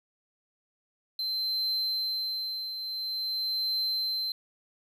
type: tone with tremolo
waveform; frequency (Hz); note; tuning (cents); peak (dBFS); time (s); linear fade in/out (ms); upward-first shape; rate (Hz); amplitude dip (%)
triangle; 4100; C8; -36; -25; 1.19-4.32; 2; triangle; 0.48; 60
effects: none